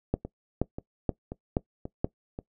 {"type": "two click trains", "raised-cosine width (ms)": 2, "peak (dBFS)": [-11, -22], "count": [5, 5], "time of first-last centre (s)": [[0.14, 2.045], [0.25, 2.389]], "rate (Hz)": [2.1, 1.87], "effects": ["noise-tail reverb RT60 0.1 s tail -20 dB re dry"]}